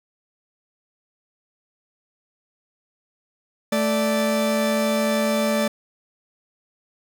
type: tone pair together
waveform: 40% pulse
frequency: 219.3 / 585.5 Hz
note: A3 / D5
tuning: -6 / -5 cents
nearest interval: octave + perfect fourth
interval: 1701 cents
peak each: -21 dBFS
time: 3.72-5.68 s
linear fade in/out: 5 ms
effects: none

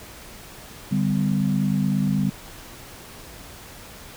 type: chord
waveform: sine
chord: G major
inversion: second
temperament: equal with one note detuned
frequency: 146.83 / 196 / 252.6 Hz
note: D3 / G3 / B3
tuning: 0 / 0 / +39 cents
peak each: -24 / -21 / -27 dBFS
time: 0.91-2.3 s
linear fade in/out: 10 ms
effects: pink hiss -42 dBFS RMS until 4.16 s

